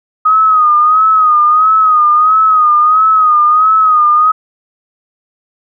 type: tone with vibrato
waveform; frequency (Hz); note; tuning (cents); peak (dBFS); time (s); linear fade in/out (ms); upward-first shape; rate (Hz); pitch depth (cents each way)
sine; 1251; D#6; +9; -5; 0.25-4.32; 10; sine; 1.5; 66
effects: none